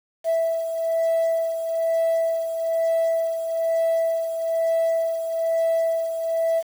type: beating tone pair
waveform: sine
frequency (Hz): 658 / 659.1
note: E5 / E5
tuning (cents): -3 / 0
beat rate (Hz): 1.1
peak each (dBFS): -19 / -26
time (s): 0.24-6.63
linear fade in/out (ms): 50
effects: tanh soft clip ceiling -16 dBFS + 7-bit